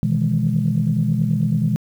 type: chord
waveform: sine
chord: E major seventh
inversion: second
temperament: equal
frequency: 123.47 / 155.56 / 164.81 / 207.7 Hz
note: B2 / D#3 / E3 / G#3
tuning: 0 / 0 / 0 / 0 cents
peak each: -21 dBFS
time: 0.03-1.76 s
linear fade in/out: 0 ms
effects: tanh soft clip ceiling -7 dBFS + 8-bit